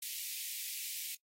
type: high-pass noise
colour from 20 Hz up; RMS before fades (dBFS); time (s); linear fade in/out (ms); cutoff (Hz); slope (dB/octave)
white; -41; 0.02-1.15; 5; 2100; 48
effects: noise-tail reverb RT60 0.1 s tail -20 dB re dry + AAC 48 kbps